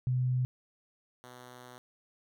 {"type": "tone pair in turn", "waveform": ["sine", "5% pulse"], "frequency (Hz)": [126.6, 124.43], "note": ["B2", "B2"], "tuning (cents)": [43, 13], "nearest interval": "unison", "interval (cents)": 30, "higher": "first", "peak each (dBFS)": [-26, -37], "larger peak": "first", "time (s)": [[0.07, 0.45], [1.24, 1.78]], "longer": "second", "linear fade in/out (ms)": 0, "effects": []}